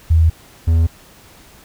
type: tone pair in turn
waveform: sine / triangle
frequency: 81 / 82.04 Hz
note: E2 / E2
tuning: -30 / -8 cents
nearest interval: unison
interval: 22 cents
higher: second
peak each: -8 dBFS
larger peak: neither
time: 0.1-0.3 / 0.67-0.87 s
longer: neither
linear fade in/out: 10 ms
effects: pink hiss -45 dBFS RMS until 1.64 s